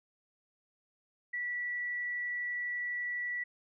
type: tone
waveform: sine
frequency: 1952 Hz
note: B6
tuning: 21 cents flat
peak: -33 dBFS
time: 1.33-3.44 s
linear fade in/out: 10 ms
effects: none